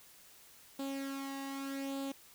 sawtooth tone with flanger, 273.6 Hz, C#4, 23 cents flat, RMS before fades -40 dBFS, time 0.79-2.12 s, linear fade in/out 5 ms, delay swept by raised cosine 0.25 to 1.07 ms, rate 0.83 Hz, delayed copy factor +0.6, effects white hiss -59 dBFS RMS until 2.34 s

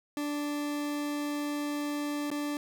40% pulse tone with dropouts, 292.7 Hz, D4, 6 cents flat, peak -30 dBFS, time 0.17-2.57 s, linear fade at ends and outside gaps 1 ms, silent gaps 2.303-2.314 s, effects 11-bit

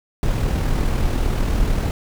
brown noise with amplitude modulation, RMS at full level -17 dBFS, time 0.23-1.91 s, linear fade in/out 0 ms, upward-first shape sine, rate 40.1 Hz, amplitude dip 40%, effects none

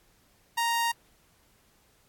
sawtooth tone, 932.3 Hz, A#5, in tune, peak -21 dBFS, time 0.57-0.92 s, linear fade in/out 10 ms, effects pink hiss -64 dBFS RMS until 2.08 s + AAC 64 kbps

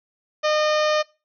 harmonic tone, 610 Hz, D#5, 34 cents flat, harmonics 1 / 2 / 3 / 4 / 5 / 6 / 7 / 8 / 9 / 10, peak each -19 / -25 / -29 / -31 / -33 / -35 / -36 / -37 / -38 / -39 dBFS, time 0.43-1.03 s, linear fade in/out 20 ms, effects noise-tail reverb RT60 0.3 s tail -22 dB re dry

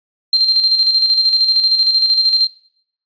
sine tone with tremolo, 4162 Hz, C8, 10 cents flat, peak -8 dBFS, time 0.33-2.47 s, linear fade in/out 2 ms, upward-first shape square, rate 13 Hz, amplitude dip 45%, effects noise-tail reverb RT60 0.6 s tail -18 dB re dry + resampled to 11025 Hz

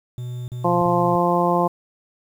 triangle tone bursts, 123.47 Hz, B2, in tune, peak -25 dBFS, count 3, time 0.18-1.156 s, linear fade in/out 0 ms, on 300 ms, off 38 ms
harmonic tone, 174.61 Hz, F3, in tune, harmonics 1 / 2 / 3 / 4 / 5 / 6, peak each -23 / -23 / -23 / -23 / -23 / -23 dBFS, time 0.64-1.68 s, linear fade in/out 10 ms
effects 8-bit

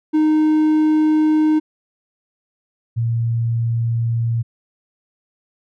triangle / sine tone pair in turn, 309.1 / 115.99 Hz, D#4 / A#2, -11 / -8 cents, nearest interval octave + perfect fourth, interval 1697 cents, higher first, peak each -10 / -16 dBFS, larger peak first, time 0.13-1.6 / 2.96-4.43 s, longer neither, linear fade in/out 20 ms, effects none

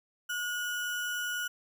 sine tone with sample-and-hold, 1448 Hz, F#6, 38 cents flat, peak -31 dBFS, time 0.29-1.48 s, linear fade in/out 10 ms, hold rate 4410 Hz, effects none

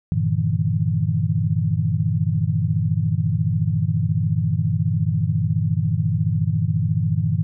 sine chord, E half-diminished seventh, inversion first, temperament equal with one note detuned, 98 / 116.54 / 150.53 / 164.81 Hz, G2 / Bb2 / D3 / E3, 0 / 0 / +43 / 0 cents, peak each -23 dBFS, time 0.12-7.43 s, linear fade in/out 0 ms, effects none

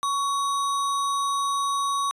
sine tone with sample-and-hold, 1117 Hz, C#6, 13 cents sharp, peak -22 dBFS, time 0.03-2.11 s, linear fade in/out 0 ms, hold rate 4900 Hz, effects resampled to 24000 Hz

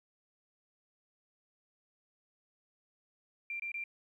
sine tone bursts, 2368 Hz, D7, 14 cents sharp, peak -36 dBFS, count 3, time 3.5-3.839 s, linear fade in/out 2 ms, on 97 ms, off 24 ms, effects 12-bit

